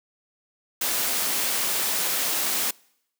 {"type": "noise", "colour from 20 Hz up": "white", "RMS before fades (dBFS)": -25, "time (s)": [0.81, 2.71], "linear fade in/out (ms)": 5, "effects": ["noise-tail reverb RT60 0.8 s tail -26 dB re dry", "high-pass 200 Hz 12 dB/octave"]}